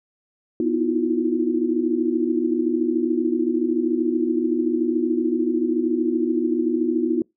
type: tone cluster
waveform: sine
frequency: 246.6 / 315.3 / 328.8 / 356.3 Hz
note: B3 / D#4 / E4 / F4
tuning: -2 / +23 / -4 / +35 cents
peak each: -24 dBFS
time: 0.6-7.22 s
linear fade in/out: 2 ms
effects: noise-tail reverb RT60 0.2 s tail -26 dB re dry